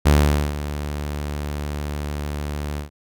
sawtooth tone with ADSR envelope, 73.42 Hz, D2, in tune, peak -7 dBFS, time 0.05-2.9 s, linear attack 17 ms, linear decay 460 ms, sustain -14 dB, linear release 120 ms, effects none

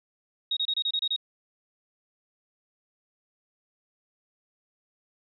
sine tone bursts, 3765 Hz, A#7, 16 cents sharp, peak -24 dBFS, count 8, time 0.51-1.163 s, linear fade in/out 5 ms, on 58 ms, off 27 ms, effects none

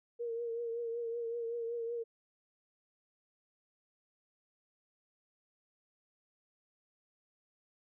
sine tone with vibrato, 466.2 Hz, A#4, in tune, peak -35 dBFS, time 0.19-2.04 s, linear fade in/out 20 ms, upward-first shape triangle, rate 5.3 Hz, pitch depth 45 cents each way, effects none

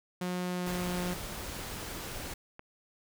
sawtooth tone with pitch glide, 180 to 178.55 Hz, F#3 to F3, -47 to +39 cents, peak -28 dBFS, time 0.21-1.14 s, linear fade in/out 5 ms, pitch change -14 cents, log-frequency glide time 0.39-0.97 s
pink noise, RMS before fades -40 dBFS, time 0.66-2.34 s, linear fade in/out 5 ms
click, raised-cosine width 0.5 ms, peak -30 dBFS, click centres 2.594 s
effects none

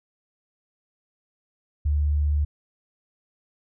sine tone, 73.7 Hz, D2, 7 cents sharp, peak -19 dBFS, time 1.85-2.45 s, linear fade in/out 10 ms, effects none

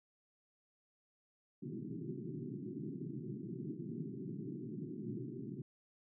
pink band-pass noise, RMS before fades -44 dBFS, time 1.62-5.62 s, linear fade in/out 5 ms, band 120 to 390 Hz, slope 96 dB/octave, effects none

